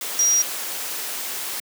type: tone in noise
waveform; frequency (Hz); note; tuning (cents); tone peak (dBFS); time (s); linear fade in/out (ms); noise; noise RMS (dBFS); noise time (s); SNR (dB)
sine; 5730; F8; +44; -15; 0.19-0.42; 2; white; -29; 0.01-1.6; +11
effects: high-pass 300 Hz 12 dB/octave